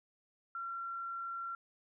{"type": "tone", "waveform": "sine", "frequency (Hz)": 1366, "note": "F6", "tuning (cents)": -39, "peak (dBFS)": -38, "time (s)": [0.55, 1.55], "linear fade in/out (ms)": 2, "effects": []}